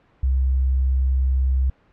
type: tone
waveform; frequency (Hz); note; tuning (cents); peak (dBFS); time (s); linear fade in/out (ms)
sine; 65.41; C2; 0; -16; 0.23-1.7; 5
effects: pink hiss -58 dBFS RMS until 1.92 s + low-pass 2000 Hz 12 dB/octave